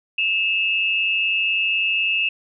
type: tone pair together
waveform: sine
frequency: 2620 / 2812 Hz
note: E7 / F7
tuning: -11 / +11 cents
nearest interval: minor second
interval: 122 cents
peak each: -19 / -23 dBFS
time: 0.18-2.29 s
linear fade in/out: 5 ms
effects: none